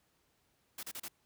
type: noise bursts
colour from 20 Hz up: white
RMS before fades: -43 dBFS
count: 4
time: 0.78-1.083 s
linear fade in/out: 5 ms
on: 51 ms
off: 33 ms
effects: pink hiss -74 dBFS RMS until 1.25 s + high-pass 60 Hz 12 dB/octave